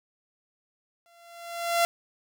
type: tone with exponential growth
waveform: sawtooth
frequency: 684 Hz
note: F5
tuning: 36 cents flat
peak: -15 dBFS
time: 1.06-1.85 s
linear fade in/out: 0 ms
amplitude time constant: 170 ms
effects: none